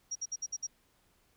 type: tone bursts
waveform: sine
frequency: 5680 Hz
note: F8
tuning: 28 cents sharp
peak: -33 dBFS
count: 6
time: 0.11-0.67 s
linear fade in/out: 10 ms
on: 45 ms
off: 58 ms
effects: pink hiss -70 dBFS RMS until 1.36 s